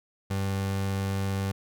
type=tone; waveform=30% pulse; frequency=97.5 Hz; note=G2; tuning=9 cents flat; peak=-24 dBFS; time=0.3-1.52 s; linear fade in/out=10 ms; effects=none